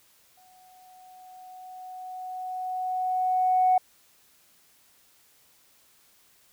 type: tone with exponential growth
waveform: sine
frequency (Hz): 740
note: F#5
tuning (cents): 0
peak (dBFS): -16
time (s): 0.37-3.78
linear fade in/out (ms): 5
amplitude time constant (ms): 740
effects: tanh soft clip ceiling -12 dBFS + white hiss -61 dBFS RMS until 6.52 s